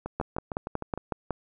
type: two click trains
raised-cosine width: 1 ms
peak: -14 / -19 dBFS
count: 7 / 7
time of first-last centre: 0.2-1.307 / 0.06-0.976 s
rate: 5.42 / 6.55 Hz
effects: none